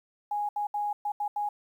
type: tone bursts at uneven times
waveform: sine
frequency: 828 Hz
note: G#5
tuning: 5 cents flat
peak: -27 dBFS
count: 6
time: 0.31-0.49 / 0.56-0.67 / 0.74-0.93 / 1.05-1.12 / 1.2-1.28 / 1.36-1.49 s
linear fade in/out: 5 ms
effects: 10-bit